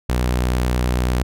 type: tone with vibrato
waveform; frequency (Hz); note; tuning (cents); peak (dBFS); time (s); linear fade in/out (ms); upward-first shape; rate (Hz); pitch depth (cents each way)
sawtooth; 61.74; B1; 0; -13; 0.09-1.23; 5; square; 9.2; 12
effects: none